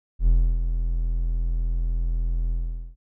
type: tone with ADSR envelope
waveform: triangle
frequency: 41.79 Hz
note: E1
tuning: 24 cents sharp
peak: -11 dBFS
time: 0.19-2.96 s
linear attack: 83 ms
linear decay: 310 ms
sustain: -8 dB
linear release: 450 ms
effects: none